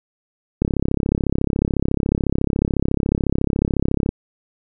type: click train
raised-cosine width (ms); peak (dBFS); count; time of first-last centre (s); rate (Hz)
3; -5; 119; 0.62-4.091; 34
effects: none